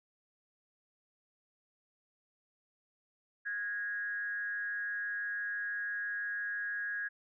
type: tone with frequency modulation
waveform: sine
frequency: 1651 Hz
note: G#6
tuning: 11 cents flat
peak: -34 dBFS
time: 3.45-7.09 s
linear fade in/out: 20 ms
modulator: 205 Hz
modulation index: 0.43
effects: none